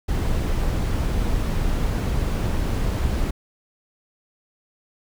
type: noise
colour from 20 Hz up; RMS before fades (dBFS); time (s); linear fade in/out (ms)
brown; -22; 0.08-3.31; 10
effects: none